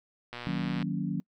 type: click train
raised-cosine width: 0.3 ms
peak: -23 dBFS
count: 61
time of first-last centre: 0.33-0.826 s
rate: 121 Hz
type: chord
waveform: sine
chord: D# minor seventh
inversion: none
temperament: equal with one note detuned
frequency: 155.56 / 185 / 233.1 / 280.1 Hz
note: D#3 / F#3 / A#3 / C#4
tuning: 0 / 0 / 0 / +18 cents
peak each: -34 / -32 / -36 / -36 dBFS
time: 0.47-1.2 s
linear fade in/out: 0 ms
effects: noise-tail reverb RT60 0.1 s tail -26 dB re dry